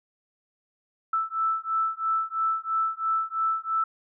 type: beating tone pair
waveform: sine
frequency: 1318 / 1321 Hz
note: E6 / E6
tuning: -1 / +3 cents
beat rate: 3 Hz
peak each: -27 dBFS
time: 1.13-3.84 s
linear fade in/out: 5 ms
effects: none